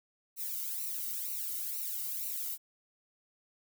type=noise with flanger; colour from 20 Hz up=violet; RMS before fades=-37 dBFS; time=0.36-2.58 s; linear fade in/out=50 ms; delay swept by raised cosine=0.59 to 1.21 ms; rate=2.1 Hz; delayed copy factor=-1; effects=none